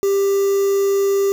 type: tone with quantisation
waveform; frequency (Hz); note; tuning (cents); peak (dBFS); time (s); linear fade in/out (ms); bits
triangle; 395.3; G4; +15; -12; 0.03-1.32; 0; 5
effects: none